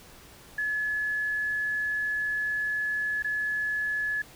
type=tone with dropouts; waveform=sine; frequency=1707 Hz; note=G#6; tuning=47 cents sharp; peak=-26 dBFS; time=0.58-4.22 s; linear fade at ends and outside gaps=5 ms; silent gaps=3.225-3.244 s; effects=pink hiss -51 dBFS RMS until 4.35 s